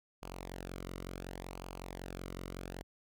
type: tone with flanger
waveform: sawtooth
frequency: 45.36 Hz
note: F#1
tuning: 34 cents flat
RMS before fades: -45 dBFS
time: 0.22-2.83 s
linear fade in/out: 10 ms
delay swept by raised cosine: 0.53 to 1.2 ms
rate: 0.69 Hz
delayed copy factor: -0.65
effects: none